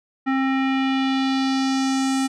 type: tone with low-pass filter sweep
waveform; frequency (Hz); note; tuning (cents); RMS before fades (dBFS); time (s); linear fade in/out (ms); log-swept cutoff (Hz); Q
square; 266.7; C4; +33; -21; 0.26-2.28; 20; 1800 to 8700; 2
effects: none